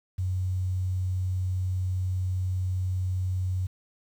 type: tone with quantisation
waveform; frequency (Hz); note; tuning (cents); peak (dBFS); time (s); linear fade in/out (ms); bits
sine; 92.5; F#2; 0; -25; 0.18-3.67; 10; 9
effects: none